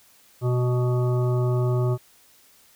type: harmonic tone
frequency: 124 Hz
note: B2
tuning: 7 cents sharp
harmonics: 1 / 3 / 5 / 7 / 9 / 10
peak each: -20 / -27 / -33 / -40 / -39 / -41 dBFS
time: 0.41-1.98 s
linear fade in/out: 50 ms
effects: white hiss -56 dBFS RMS until 2.75 s